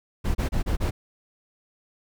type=noise bursts; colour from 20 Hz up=brown; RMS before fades=-23 dBFS; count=5; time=0.24-0.91 s; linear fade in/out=20 ms; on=110 ms; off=30 ms; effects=none